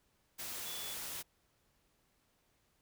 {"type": "tone in noise", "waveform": "sine", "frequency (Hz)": 3441, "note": "A7", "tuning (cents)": -39, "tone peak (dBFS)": -46, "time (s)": [0.65, 0.95], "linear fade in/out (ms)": 20, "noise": "white", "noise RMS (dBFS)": -43, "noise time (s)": [0.38, 1.23], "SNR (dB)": -6, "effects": ["pink hiss -75 dBFS RMS until 2.81 s"]}